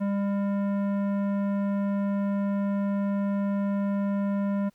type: tone with tanh clipping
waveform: sine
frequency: 200 Hz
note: G3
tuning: 35 cents sharp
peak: -26 dBFS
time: 0-4.7 s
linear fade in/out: 20 ms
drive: 14 dB
effects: pink hiss -67 dBFS RMS until 4.74 s